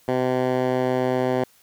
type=tone with band-pass filter; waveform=10% pulse; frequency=127.7 Hz; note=C3; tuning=42 cents flat; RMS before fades=-22 dBFS; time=0.08-1.44 s; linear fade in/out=5 ms; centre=480 Hz; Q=0.59; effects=white hiss -57 dBFS RMS until 1.62 s